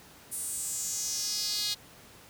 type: tone with high-pass filter sweep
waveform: sawtooth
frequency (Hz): 415.3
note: G#4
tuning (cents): 0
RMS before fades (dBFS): -33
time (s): 0.31-1.75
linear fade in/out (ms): 20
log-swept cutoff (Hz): 9800 to 4000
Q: 4.1
effects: pink hiss -53 dBFS RMS until 2.29 s + high-pass 60 Hz 12 dB/octave